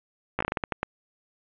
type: slowing click train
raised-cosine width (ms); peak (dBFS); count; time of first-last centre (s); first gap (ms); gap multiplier
0.5; -11; 10; 0.39-0.831; 15; 1.28
effects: resampled to 8000 Hz + 8-bit